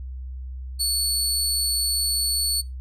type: tone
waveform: 25% pulse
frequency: 4435 Hz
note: C#8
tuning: in tune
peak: -16 dBFS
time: 0.79-2.62 s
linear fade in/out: 20 ms
effects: noise-tail reverb RT60 0.2 s tail -21 dB re dry + added 64 Hz sine -31 dBFS peak until 2.8 s